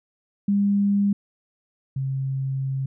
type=tone pair in turn; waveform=sine; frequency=201.3 / 134.35 Hz; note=G3 / C3; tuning=+46 / +46 cents; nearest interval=perfect fifth; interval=700 cents; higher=first; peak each=-17 / -23 dBFS; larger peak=first; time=0.48-1.13 / 1.96-2.86 s; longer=second; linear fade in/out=5 ms; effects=none